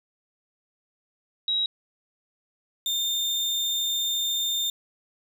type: tone pair in turn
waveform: sine / 35% pulse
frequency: 3840 / 3617 Hz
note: B7 / A7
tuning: -49 / +47 cents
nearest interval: minor second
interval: 104 cents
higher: first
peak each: -22 / -22 dBFS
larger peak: neither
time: 1.48-1.66 / 2.86-4.7 s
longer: second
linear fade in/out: 2 ms
effects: none